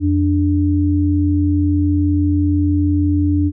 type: tone pair together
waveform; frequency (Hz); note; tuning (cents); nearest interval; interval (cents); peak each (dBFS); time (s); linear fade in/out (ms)
sine; 87.42 / 293.7; F2 / D4; +2 / 0; octave + major sixth; 2098; -15; 0-3.52; 50
effects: none